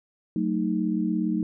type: chord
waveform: sine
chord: D# diminished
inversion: first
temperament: just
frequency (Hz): 186.68 / 224 / 311.1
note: F#3 / A3 / D#4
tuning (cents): +16 / +31 / 0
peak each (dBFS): -27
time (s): 0.36-1.43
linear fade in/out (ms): 2
effects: none